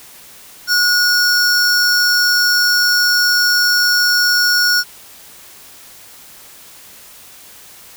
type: tone pair together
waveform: square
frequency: 1448 / 5467 Hz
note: F#6 / F8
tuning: -38 / -38 cents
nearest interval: octave + major seventh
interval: 2300 cents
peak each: -14 / -15 dBFS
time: 0.67-4.84 s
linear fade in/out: 50 ms
effects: white hiss -40 dBFS RMS until 7.96 s